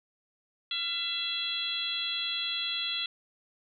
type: harmonic tone with a mistuned harmonic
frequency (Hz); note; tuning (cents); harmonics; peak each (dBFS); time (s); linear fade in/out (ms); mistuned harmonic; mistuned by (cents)
670; E5; +28; 2 / 3 / 4 / 5 / 6; -44 / -44 / -38 / -32 / -35; 0.71-3.06; 2; 2; +56
effects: none